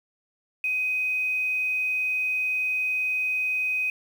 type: tone with quantisation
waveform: sine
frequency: 2511 Hz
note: D#7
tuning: 15 cents sharp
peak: -23 dBFS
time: 0.64-3.9 s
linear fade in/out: 2 ms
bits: 8
effects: none